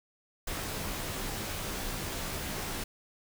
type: noise with comb filter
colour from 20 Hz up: pink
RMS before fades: -36 dBFS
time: 0.47-2.84 s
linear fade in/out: 5 ms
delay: 17 ms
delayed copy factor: -0.6
effects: none